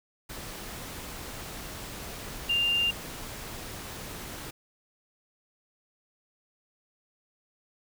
sine tone in noise, 2795 Hz, F7, 1 cent sharp, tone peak -23 dBFS, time 2.49-2.91 s, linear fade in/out 10 ms, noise pink, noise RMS -40 dBFS, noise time 0.29-4.51 s, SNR +14 dB, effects none

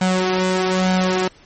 sawtooth tone with flanger, 185.4 Hz, F#3, 4 cents sharp, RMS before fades -18 dBFS, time 0.01-1.28 s, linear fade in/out 5 ms, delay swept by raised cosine 1.3 to 3.4 ms, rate 1.1 Hz, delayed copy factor +0.65, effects pink hiss -49 dBFS RMS until 1.45 s + MP3 32 kbps

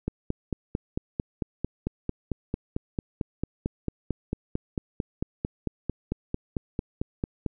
click train, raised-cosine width 3 ms, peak -14 dBFS, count 34, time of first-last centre 0.08-7.463 s, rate 4.47 Hz, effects none

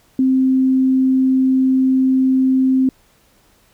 sine tone, 261.7 Hz, C4, in tune, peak -11 dBFS, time 0.19-2.89 s, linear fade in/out 2 ms, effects pink hiss -55 dBFS RMS until 3.73 s

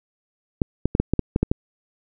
clicks, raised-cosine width 3 ms, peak -5 dBFS, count 9, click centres 0.618 / 0.856 / 0.951 / 1 / 1.136 / 1.193 / 1.361 / 1.43 / 1.515 s, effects none

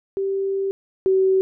sine tone pair in turn, 390 / 380.4 Hz, G4 / F#4, -9 / +48 cents, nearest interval unison, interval 43 cents, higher first, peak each -20 / -14 dBFS, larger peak second, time 0.17-0.71 / 1.06-1.41 s, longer first, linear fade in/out 0 ms, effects none

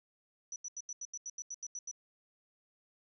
sine tone bursts, 5920 Hz, F#8, in tune, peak -39 dBFS, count 12, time 0.52-1.913 s, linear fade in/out 2 ms, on 40 ms, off 83 ms, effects none

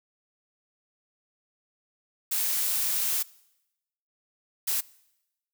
blue noise bursts at uneven times, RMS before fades -27 dBFS, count 2, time 2.31-3.23 / 4.67-4.81 s, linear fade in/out 10 ms, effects noise-tail reverb RT60 0.9 s tail -22 dB re dry

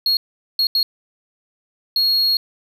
triangle tone bursts at uneven times, 4300 Hz, C8, 47 cents sharp, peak -13 dBFS, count 4, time 0.06-0.17 / 0.59-0.67 / 0.75-0.83 / 1.96-2.37 s, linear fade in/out 2 ms, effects none

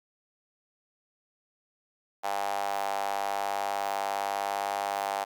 sawtooth tone with high-pass filter, 99.9 Hz, G2, 33 cents sharp, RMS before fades -31 dBFS, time 2.23-5.25 s, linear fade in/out 20 ms, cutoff 760 Hz, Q 5.2, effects none

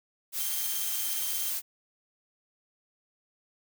blue noise, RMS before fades -32 dBFS, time 0.32-1.62 s, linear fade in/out 50 ms
5% pulse tone with tremolo, 3167 Hz, G7, 17 cents sharp, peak -25 dBFS, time 0.4-1.51 s, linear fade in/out 2 ms, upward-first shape sine, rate 17 Hz, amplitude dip 55%
effects none

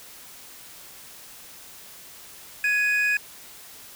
triangle tone pair together, 1674.1 / 2491 Hz, G#6 / D#7, +13 / +1 cents, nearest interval perfect fifth, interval 688 cents, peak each -21 dBFS, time 2.64-3.17 s, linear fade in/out 2 ms, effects white hiss -45 dBFS RMS until 3.95 s

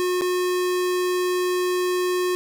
square tone with dropouts, 361.9 Hz, F#4, 38 cents flat, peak -21 dBFS, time 0-2.35 s, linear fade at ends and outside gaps 0 ms, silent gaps 0.211-0.219 s, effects none

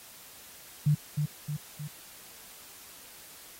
sine tone with echo, 148.3 Hz, D3, 17 cents sharp, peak -20 dBFS, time 0.86-0.95 s, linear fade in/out 10 ms, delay 310 ms, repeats 3, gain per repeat -5 dB, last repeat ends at 1.88 s, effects white hiss -50 dBFS RMS until 3.59 s + AAC 48 kbps

